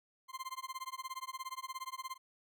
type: tone with tremolo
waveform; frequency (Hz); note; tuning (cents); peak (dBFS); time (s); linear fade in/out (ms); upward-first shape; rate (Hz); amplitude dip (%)
40% pulse; 1046.5; C6; 0; -37; 0.28-2.18; 50; sine; 17; 100
effects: none